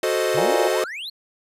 45% pulse chord, F# diminished seventh, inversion none, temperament equal, 370 / 440 / 523.3 / 622.3 Hz, F#4 / A4 / C5 / Eb5, 0 / 0 / 0 / 0 cents, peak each -25 dBFS, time 0.03-0.84 s, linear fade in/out 2 ms
triangle exponential sweep, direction up, 123.47 to 4413 Hz, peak -28 dBFS, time 0.34-1.1 s, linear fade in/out 10 ms
harmonic tone, 117.5 Hz, A#2, 14 cents sharp, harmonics 3 / 4 / 5 / 6 / 7 / 8, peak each -26 / -29 / -25 / -28 / -26 / -32 dBFS, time 0.37-0.68 s, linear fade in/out 5 ms
effects resampled to 32000 Hz

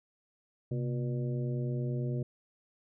harmonic tone with a mistuned harmonic, 120 Hz, B2, 49 cents flat, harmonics 1 / 2 / 3 / 4 / 5, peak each -31 / -40 / -40 / -45 / -47 dBFS, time 0.71-2.23 s, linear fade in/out 5 ms, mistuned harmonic 1, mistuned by +150 cents, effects none

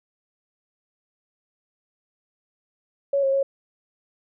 sine tone with pitch steps, 558 / 541 / 548 Hz, C#5 / C#5 / C#5, +11 / -42 / -20 cents, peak -18 dBFS, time 3.13-3.43 s, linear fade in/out 5 ms, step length 100 ms, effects none

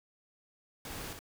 pink noise with echo, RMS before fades -43 dBFS, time 0.85-1.13 s, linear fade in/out 2 ms, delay 61 ms, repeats 1, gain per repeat -4 dB, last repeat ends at 1.191 s, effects none

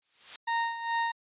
blue noise with exponential growth, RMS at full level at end -31 dBFS, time 0.02-0.36 s, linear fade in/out 2 ms, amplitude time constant 73 ms
30% pulse tone with tremolo, 926 Hz, A#5, 12 cents flat, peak -23 dBFS, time 0.47-1.12 s, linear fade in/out 10 ms, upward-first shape sine, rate 2.4 Hz, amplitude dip 70%
effects resampled to 8000 Hz

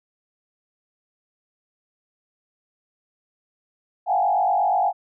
sine tone with frequency modulation, 771 Hz, G5, 29 cents flat, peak -17 dBFS, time 4.06-4.93 s, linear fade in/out 50 ms, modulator 48.4 Hz, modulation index 1.7, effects none

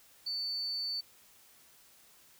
sine tone, 4500 Hz, C#8, 25 cents sharp, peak -33 dBFS, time 0.26-1.01 s, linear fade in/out 10 ms, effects white hiss -61 dBFS RMS until 2.39 s

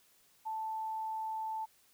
sine tone, 880 Hz, A5, in tune, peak -35 dBFS, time 0.45-1.66 s, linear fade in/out 20 ms, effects white hiss -67 dBFS RMS until 1.93 s

